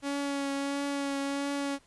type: tone with vibrato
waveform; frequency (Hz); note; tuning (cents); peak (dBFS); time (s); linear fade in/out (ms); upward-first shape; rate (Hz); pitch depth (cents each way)
sawtooth; 280; C#4; +18; -26; 0.02-1.79; 50; triangle; 1.5; 20
effects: pink hiss -63 dBFS RMS until 1.86 s + resampled to 24000 Hz